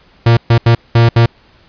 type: tone bursts at uneven times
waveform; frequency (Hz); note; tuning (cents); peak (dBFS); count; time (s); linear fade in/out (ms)
45% pulse; 116.54; A#2; 0; -5; 5; 0.26-0.37 / 0.5-0.58 / 0.66-0.75 / 0.95-1.09 / 1.16-1.26; 5
effects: pink hiss -48 dBFS RMS until 1.68 s + resampled to 11025 Hz